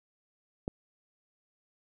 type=click; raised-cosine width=2 ms; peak=-19 dBFS; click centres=0.679 s; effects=none